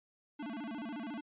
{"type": "tone with vibrato", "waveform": "square", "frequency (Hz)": 257.7, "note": "C4", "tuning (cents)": -26, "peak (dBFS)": -40, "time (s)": [0.39, 1.21], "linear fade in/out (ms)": 10, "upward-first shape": "square", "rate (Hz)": 14, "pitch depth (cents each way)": 240, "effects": ["resampled to 8000 Hz"]}